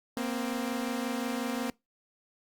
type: tone pair together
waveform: sawtooth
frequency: 235.3 / 260.9 Hz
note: A#3 / C4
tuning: +16 / -5 cents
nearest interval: major second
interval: 179 cents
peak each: -29 / -30 dBFS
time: 0.17-1.7 s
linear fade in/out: 0 ms
effects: noise-tail reverb RT60 0.2 s tail -23 dB re dry + Opus 48 kbps